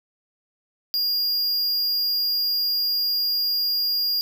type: tone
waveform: square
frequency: 4829 Hz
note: D8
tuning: 47 cents sharp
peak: -21 dBFS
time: 0.94-4.21 s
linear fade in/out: 0 ms
effects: 10-bit